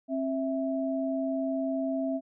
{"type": "tone pair together", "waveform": "sine", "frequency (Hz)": [267.9, 657], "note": ["C4", "E5"], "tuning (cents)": [41, -6], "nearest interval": "octave + major third", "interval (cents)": 1553, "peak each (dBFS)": [-29, -31], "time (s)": [0.08, 2.21], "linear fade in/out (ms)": 50, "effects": []}